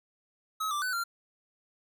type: tone with pitch steps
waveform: square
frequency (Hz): 1280 / 1177 / 1501 / 1382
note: D#6 / D6 / F#6 / F6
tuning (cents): +49 / +3 / +24 / -19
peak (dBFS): -30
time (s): 0.6-1.04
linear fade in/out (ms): 10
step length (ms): 110
effects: none